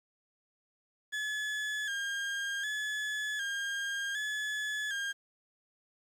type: tone with vibrato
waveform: 35% pulse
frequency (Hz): 1660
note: G#6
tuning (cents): -1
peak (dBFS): -31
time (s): 1.12-5.13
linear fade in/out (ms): 20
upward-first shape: square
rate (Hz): 0.66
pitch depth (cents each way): 53
effects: low-pass 8000 Hz 12 dB/octave + 10-bit